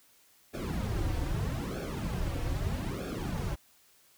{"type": "noise with flanger", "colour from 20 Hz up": "brown", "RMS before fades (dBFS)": -33, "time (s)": [0.53, 3.56], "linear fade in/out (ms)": 20, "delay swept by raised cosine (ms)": [1, 4.9], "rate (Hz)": 0.79, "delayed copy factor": -0.9, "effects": ["white hiss -63 dBFS RMS until 4.17 s"]}